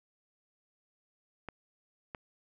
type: clicks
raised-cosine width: 0.5 ms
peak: -25 dBFS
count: 2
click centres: 1.487 / 2.148 s
effects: none

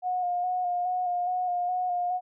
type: tone with vibrato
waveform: sine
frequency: 720 Hz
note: F#5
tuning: 47 cents flat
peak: -25 dBFS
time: 0.02-2.21 s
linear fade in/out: 50 ms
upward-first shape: square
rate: 2.4 Hz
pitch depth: 22 cents each way
effects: none

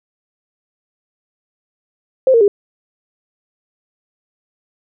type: tone with pitch steps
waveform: sine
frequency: 523.3 / 460.9 / 405.9 Hz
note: C5 / A#4 / G#4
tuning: 0 / -20 / -40 cents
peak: -7 dBFS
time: 2.27-2.48 s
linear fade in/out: 2 ms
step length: 70 ms
effects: none

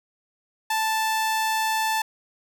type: tone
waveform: sawtooth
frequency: 880 Hz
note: A5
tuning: in tune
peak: -18 dBFS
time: 0.7-2.02 s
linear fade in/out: 5 ms
effects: none

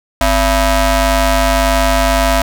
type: ring-modulated tone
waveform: sawtooth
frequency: 311.1 Hz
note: D#4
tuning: in tune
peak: -3 dBFS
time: 0.21-2.42 s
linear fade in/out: 2 ms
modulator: 362 Hz
effects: none

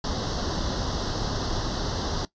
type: noise with comb filter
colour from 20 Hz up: pink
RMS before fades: -28 dBFS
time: 0.04-2.25 s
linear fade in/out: 2 ms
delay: 0.21 ms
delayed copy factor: +1
effects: noise-tail reverb RT60 0.1 s tail -17 dB re dry + resampled to 16000 Hz

